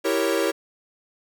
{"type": "chord", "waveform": "45% pulse", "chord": "E diminished seventh", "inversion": "none", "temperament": "equal", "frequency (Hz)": [329.6, 392, 466.2, 554.4], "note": ["E4", "G4", "Bb4", "Db5"], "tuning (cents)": [0, 0, 0, 0], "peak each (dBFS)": -26, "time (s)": [0.04, 0.52], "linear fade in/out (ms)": 20, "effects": []}